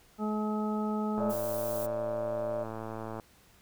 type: harmonic tone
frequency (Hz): 213.1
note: G#3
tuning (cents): +45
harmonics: 1 / 2 / 3 / 4 / 6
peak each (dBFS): -30 / -37 / -42 / -39 / -40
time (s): 0.18-1.35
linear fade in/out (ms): 50
type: click train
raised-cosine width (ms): 1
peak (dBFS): -25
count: 225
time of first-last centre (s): 1.18-3.198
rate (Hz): 111
type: tone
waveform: sine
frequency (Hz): 597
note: D5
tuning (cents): +28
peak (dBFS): -31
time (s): 1.2-2.64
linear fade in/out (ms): 10
type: noise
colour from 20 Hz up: violet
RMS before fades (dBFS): -41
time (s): 1.29-1.87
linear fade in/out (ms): 20
effects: pink hiss -61 dBFS RMS until 3.61 s